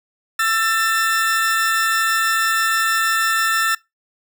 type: tone pair together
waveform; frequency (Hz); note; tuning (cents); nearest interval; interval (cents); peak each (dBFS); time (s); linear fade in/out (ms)
40% pulse; 1335.7 / 1783; E6 / A6; +22 / +22; perfect fourth; 500; -18; 0.39-3.75; 5
effects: noise-tail reverb RT60 0.2 s tail -23 dB re dry